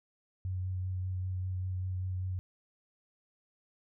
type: tone with vibrato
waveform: sine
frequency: 92.5 Hz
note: F#2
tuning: in tune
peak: -32 dBFS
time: 0.45-2.39 s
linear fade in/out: 0 ms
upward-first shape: sine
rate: 5.1 Hz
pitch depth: 15 cents each way
effects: none